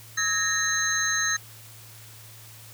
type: tone cluster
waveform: sine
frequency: 1280 / 1663 / 1841 / 4010 / 6380 Hz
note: D#6 / G#6 / A#6 / B7 / G8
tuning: +49 / +2 / -22 / +26 / +30 cents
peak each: -33 / -31 / -27 / -32 / -26 dBFS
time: 0.17-1.37 s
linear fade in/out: 10 ms
effects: added 111 Hz sine -48 dBFS peak until 2.73 s + white hiss -48 dBFS RMS until 2.73 s